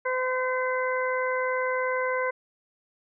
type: harmonic tone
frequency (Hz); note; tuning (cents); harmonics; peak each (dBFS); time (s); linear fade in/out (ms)
511; C5; -41; 1 / 2 / 3 / 4; -27 / -30 / -32 / -33; 0.05-2.31; 10
effects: none